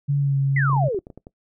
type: tone with pitch glide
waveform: sine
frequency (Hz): 142 to 137.4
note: C#3 to C#3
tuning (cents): +42 to -15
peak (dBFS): -17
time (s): 0.08-0.89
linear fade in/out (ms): 20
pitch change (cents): -57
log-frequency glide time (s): 0.18-0.37
type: exponential sweep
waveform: sine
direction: down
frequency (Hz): 2093 to 353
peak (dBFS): -21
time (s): 0.56-0.99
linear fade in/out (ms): 5
type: clicks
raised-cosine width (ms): 2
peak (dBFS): -26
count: 11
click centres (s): 0.697 / 0.732 / 0.765 / 0.84 / 0.884 / 0.946 / 0.99 / 1.069 / 1.102 / 1.176 / 1.269
effects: noise-tail reverb RT60 0.1 s tail -21 dB re dry